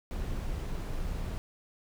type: noise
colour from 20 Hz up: brown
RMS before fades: -34 dBFS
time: 0.11-1.38 s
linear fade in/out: 0 ms
effects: none